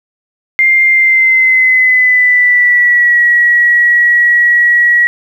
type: tone with pitch glide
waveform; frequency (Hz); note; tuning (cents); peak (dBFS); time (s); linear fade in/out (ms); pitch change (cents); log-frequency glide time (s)
sine; 2104 to 1918.3; C7 to A#6; +9 to +49; -5; 0.59-5.07; 0; -160; 0.88-3.2
effects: 7-bit